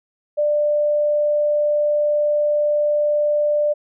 sine tone, 593 Hz, D5, 17 cents sharp, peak -15 dBFS, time 0.37-3.74 s, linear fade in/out 20 ms, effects none

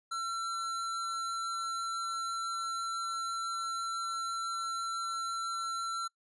square tone, 1351 Hz, E6, 42 cents sharp, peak -34 dBFS, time 0.11-6.08 s, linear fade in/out 10 ms, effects noise-tail reverb RT60 0.1 s tail -23 dB re dry + resampled to 22050 Hz

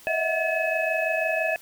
sine tone cluster, 623 / 649 / 738 / 1717 / 2569 Hz, D#5 / E5 / F#5 / A6 / E7, +2 / -27 / -5 / -43 / -45 cents, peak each -31 / -26 / -33 / -29 / -28 dBFS, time 0.07-1.56 s, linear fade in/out 0 ms, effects white hiss -50 dBFS RMS until 1.61 s

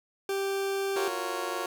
40% pulse tone, 392 Hz, G4, in tune, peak -27 dBFS, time 0.29-1.08 s, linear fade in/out 2 ms
20% pulse chord, Gb major seventh, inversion third, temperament just, 346.9 / 370 / 462.5 / 555 Hz, F4 / Gb4 / Bb4 / Db5, -12 / 0 / -14 / +2 cents, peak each -32 dBFS, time 0.96-1.66 s, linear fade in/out 2 ms
effects none

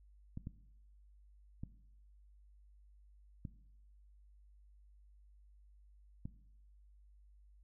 clicks, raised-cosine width 5 ms, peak -30 dBFS, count 5, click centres 0.374 / 0.471 / 1.635 / 3.452 / 6.255 s, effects noise-tail reverb RT60 0.8 s tail -17 dB re dry + added 50 Hz sine -60 dBFS peak until 7.63 s

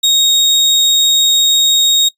35% pulse tone, 3749 Hz, A#7, 9 cents sharp, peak -6 dBFS, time 0.03-2.09 s, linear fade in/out 10 ms, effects noise-tail reverb RT60 0.1 s tail -20 dB re dry + resampled to 32000 Hz

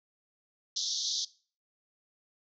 white band-pass noise, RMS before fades -33 dBFS, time 0.76-1.25 s, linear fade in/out 5 ms, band 3400 to 6300 Hz, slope 96 dB/octave, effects noise-tail reverb RT60 0.4 s tail -20 dB re dry

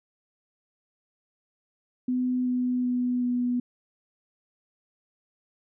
sine tone with pitch steps, 251.6 / 249.6 / 247.6 / 245.6 Hz, B3 / B3 / B3 / B3, +32 / +19 / +5 / -9 cents, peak -23 dBFS, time 2.08-3.6 s, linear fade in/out 5 ms, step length 380 ms, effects none

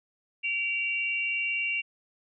sine tone pair together, 2306 / 2764 Hz, D7 / F7, -32 / -19 cents, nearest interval minor third, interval 313 cents, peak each -31 / -28 dBFS, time 0.43-1.82 s, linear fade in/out 20 ms, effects none

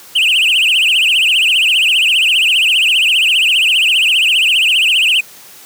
triangle tone with vibrato, 2794 Hz, F7, in tune, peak -7 dBFS, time 0.15-5.21 s, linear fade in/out 10 ms, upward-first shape triangle, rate 15 Hz, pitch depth 240 cents each way, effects white hiss -38 dBFS RMS until 5.65 s + high-pass 100 Hz 12 dB/octave

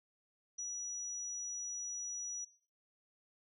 sine tone, 5850 Hz, F#8, 21 cents flat, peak -39 dBFS, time 0.58-2.45 s, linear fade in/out 10 ms, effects noise-tail reverb RT60 0.5 s tail -22 dB re dry

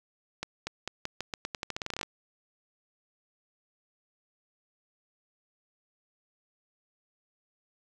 accelerating click train, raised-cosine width 0.2 ms, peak -16 dBFS, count 19, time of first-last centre 0.43-2.031 s, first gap 240 ms, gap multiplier 0.86, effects 9-bit

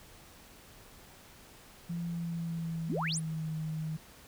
sine tone with pitch glide, 170.5 to 157.25 Hz, F3 to D#3, -41 to +19 cents, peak -33 dBFS, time 1.89-3.97 s, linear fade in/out 10 ms, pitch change -140 cents, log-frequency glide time 2.07-3.54 s
sine exponential sweep, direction up, 167.8 to 11460 Hz, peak -32 dBFS, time 2.88-3.2 s, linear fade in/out 20 ms
effects pink hiss -55 dBFS RMS until 4.27 s

